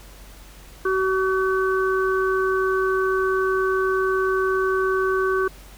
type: harmonic tone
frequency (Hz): 379.2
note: F#4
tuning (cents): +43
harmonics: 1 / 3 / 4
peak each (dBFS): -20 / -25 / -26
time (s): 0.85-5.48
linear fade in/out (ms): 5
effects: added 47 Hz sine -43 dBFS peak until 5.77 s + pink hiss -47 dBFS RMS until 5.77 s